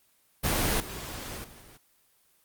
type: noise with level steps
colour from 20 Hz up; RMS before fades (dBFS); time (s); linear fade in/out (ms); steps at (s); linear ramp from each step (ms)
pink; -26 / -39 / -49 / -51; 0.43-1.78; 20; 0.8 / 1.44 / 1.61; 2
effects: white hiss -66 dBFS RMS until 2.44 s + Opus 24 kbps